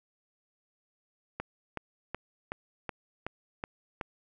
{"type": "click train", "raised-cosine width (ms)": 0.5, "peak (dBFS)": -19, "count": 8, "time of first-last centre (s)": [1.4, 4.012], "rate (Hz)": 2.68, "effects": []}